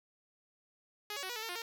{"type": "tone with pitch steps", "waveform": "5% pulse", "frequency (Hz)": [417.8, 563, 374.5, 483.7, 436.8, 453, 354.2, 458.4], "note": ["G#4", "C#5", "F#4", "B4", "A4", "A#4", "F4", "A#4"], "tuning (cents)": [10, 27, 21, -36, -13, -50, 24, -29], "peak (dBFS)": -27, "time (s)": [1.1, 1.62], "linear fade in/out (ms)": 2, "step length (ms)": 65, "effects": []}